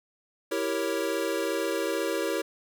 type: chord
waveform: square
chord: E diminished seventh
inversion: none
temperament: equal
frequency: 329.6 / 392 / 466.2 / 554.4 Hz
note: E4 / G4 / Bb4 / Db5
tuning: 0 / 0 / 0 / 0 cents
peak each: -33 dBFS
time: 0.51-2.42 s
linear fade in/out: 10 ms
effects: none